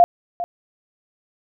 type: tone with echo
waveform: sine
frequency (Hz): 698.5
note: F5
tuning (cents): 0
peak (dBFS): -7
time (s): 0-0.04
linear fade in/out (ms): 0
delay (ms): 400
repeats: 1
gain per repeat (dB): -15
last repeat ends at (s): 0.44
effects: none